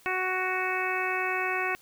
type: harmonic tone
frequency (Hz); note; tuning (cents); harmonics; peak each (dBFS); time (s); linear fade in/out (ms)
371; F#4; +5; 1 / 2 / 3 / 4 / 5 / 6 / 7; -34 / -34 / -34 / -34 / -34 / -34 / -34; 0.06-1.75; 0
effects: white hiss -58 dBFS RMS until 1.81 s